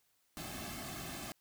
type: noise with comb filter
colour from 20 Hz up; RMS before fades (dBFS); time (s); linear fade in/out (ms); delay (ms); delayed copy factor
pink; -44; 0.37-1.32; 0; 2.1; -0.75
effects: white hiss -75 dBFS RMS until 1.4 s